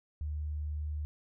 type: tone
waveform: sine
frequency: 75.2 Hz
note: D2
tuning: 42 cents sharp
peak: -33 dBFS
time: 0.21-1.05 s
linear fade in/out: 0 ms
effects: none